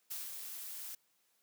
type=noise with ADSR envelope; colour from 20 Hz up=blue; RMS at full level=-41 dBFS; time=0.1-0.95 s; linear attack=13 ms; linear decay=190 ms; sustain=-4 dB; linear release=5 ms; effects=white hiss -75 dBFS RMS until 1.42 s + high-pass 150 Hz 12 dB/octave